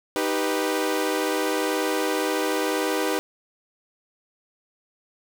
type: chord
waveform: sawtooth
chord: Eb augmented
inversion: none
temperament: equal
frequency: 311.1 / 392 / 493.9 Hz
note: Eb4 / G4 / B4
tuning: 0 / 0 / 0 cents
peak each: -23 dBFS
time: 0.16-3.19 s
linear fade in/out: 0 ms
effects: 7-bit